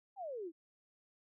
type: exponential sweep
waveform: sine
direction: down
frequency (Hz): 830.6 to 310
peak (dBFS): -40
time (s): 0.16-0.52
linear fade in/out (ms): 50
effects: none